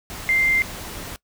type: tone in noise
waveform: sine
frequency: 2093 Hz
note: C7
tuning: in tune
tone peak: -16 dBFS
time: 0.29-0.62 s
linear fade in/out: 0 ms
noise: pink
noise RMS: -34 dBFS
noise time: 0.1-1.16 s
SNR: +15 dB
effects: noise-tail reverb RT60 0.1 s tail -21 dB re dry